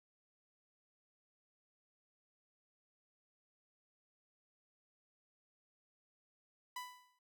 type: tone with exponential decay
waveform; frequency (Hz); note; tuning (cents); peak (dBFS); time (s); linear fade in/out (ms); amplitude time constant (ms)
sawtooth; 994; B5; +11; -37; 6.76-7.19; 5; 92
effects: noise-tail reverb RT60 0.1 s tail -21 dB re dry